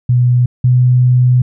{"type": "tone pair in turn", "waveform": "sine", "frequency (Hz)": [123.4, 125.19], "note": ["B2", "B2"], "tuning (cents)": [-1, 24], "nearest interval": "unison", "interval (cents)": 25, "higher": "second", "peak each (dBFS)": [-7, -6], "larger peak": "second", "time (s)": [[0.09, 0.46], [0.64, 1.42]], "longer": "second", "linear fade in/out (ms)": 5, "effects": []}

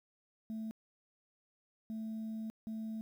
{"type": "tone bursts at uneven times", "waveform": "sine", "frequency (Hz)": 220.5, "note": "A3", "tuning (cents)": 4, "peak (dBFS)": -36, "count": 3, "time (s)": [[0.5, 0.71], [1.9, 2.5], [2.67, 3.01]], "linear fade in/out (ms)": 0, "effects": ["tanh soft clip ceiling -36 dBFS", "11-bit"]}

